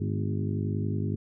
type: harmonic tone with a mistuned harmonic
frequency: 50.8 Hz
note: G#1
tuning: 38 cents flat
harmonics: 2 / 3 / 4 / 5 / 6 / 7 / 8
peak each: -29 / -33 / -35 / -37 / -39 / -40 / -41 dBFS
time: 0-1.16 s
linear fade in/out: 10 ms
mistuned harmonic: 4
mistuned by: +67 cents
effects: none